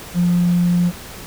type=tone; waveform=triangle; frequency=175.5 Hz; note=F3; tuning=9 cents sharp; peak=-9 dBFS; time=0.14-0.92 s; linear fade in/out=50 ms; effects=tanh soft clip ceiling -10 dBFS + pink hiss -35 dBFS RMS until 1.26 s